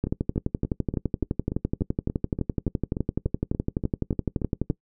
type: two click trains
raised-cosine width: 3 ms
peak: -15 / -11 dBFS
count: 17 / 56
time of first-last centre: 0.07-4.708 / 0.04-4.701 s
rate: 3.45 / 11.8 Hz
effects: noise-tail reverb RT60 0.1 s tail -21 dB re dry